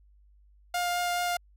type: tone with vibrato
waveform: sawtooth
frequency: 706 Hz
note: F5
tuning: 19 cents sharp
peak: -23 dBFS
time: 0.74-1.37 s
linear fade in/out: 5 ms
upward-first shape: triangle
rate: 4.7 Hz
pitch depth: 9 cents each way
effects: added 50 Hz sine -56 dBFS peak until 1.56 s